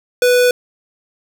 square tone, 493.9 Hz, B4, in tune, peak -10 dBFS, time 0.22-0.51 s, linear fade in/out 2 ms, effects none

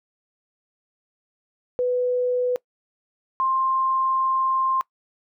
sine tone pair in turn, 496.4 / 1054.4 Hz, B4 / C6, +9 / +13 cents, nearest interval octave + minor second, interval 1304 cents, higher second, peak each -19 dBFS, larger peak neither, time 1.79-2.56 / 3.4-4.81 s, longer second, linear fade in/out 0 ms, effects noise-tail reverb RT60 0.1 s tail -22 dB re dry

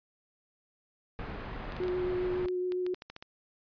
pink low-pass noise, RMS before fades -40 dBFS, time 1.19-2.46 s, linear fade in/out 0 ms, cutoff 2000 Hz, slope 12 dB/octave
clicks, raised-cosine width 0.2 ms, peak -26 dBFS, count 12, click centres 1.722 / 1.766 / 1.836 / 1.882 / 2.485 / 2.721 / 2.865 / 2.945 / 3.021 / 3.1 / 3.164 / 3.225 s
sine tone with vibrato, 363.1 Hz, F#4, 33 cents flat, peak -29 dBFS, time 1.8-2.94 s, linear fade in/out 2 ms, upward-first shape sine, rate 7.3 Hz, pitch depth 11 cents each way
effects resampled to 11025 Hz

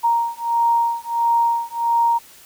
sine beating tone pair, 932.3 / 933.8 Hz, A#5 / A#5, 0 / +3 cents, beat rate 1.5 Hz, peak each -19 / -19 dBFS, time 0.03-2.19 s, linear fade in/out 20 ms, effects white hiss -46 dBFS RMS until 2.45 s

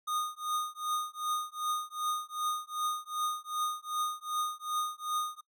square tone with tremolo, 1231 Hz, D#6, 19 cents flat, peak -29 dBFS, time 0.07-5.41 s, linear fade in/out 10 ms, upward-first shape triangle, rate 2.6 Hz, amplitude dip 100%, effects noise-tail reverb RT60 0.1 s tail -21 dB re dry

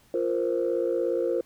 sine chord, F suspended fourth, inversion none, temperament equal with one note detuned, 348.2 / 466.2 / 523.3 Hz, F4 / Bb4 / C5, -5 / 0 / 0 cents, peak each -27 dBFS, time 0.14-1.41 s, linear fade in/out 2 ms, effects tanh soft clip ceiling -16 dBFS + pink hiss -60 dBFS RMS until 1.45 s

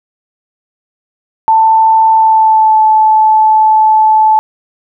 sine tone with pitch glide, 887 to 869.2 Hz, A5 to A5, +14 to -21 cents, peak -4 dBFS, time 1.48-4.39 s, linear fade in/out 0 ms, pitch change -35 cents, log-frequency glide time 2.12-2.81 s, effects none

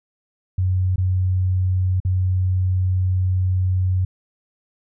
sine tone with dropouts, 92.5 Hz, F#2, in tune, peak -16 dBFS, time 0.58-4.05 s, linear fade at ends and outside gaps 5 ms, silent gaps 0.96-0.98 / 2.002-2.049 s, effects none

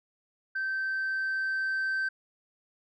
sine tone with level ramp, 1552 Hz, G6, 18 cents flat, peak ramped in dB -27 to -24 dBFS, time 0.55-2.09 s, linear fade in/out 10 ms, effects tanh soft clip ceiling -26 dBFS

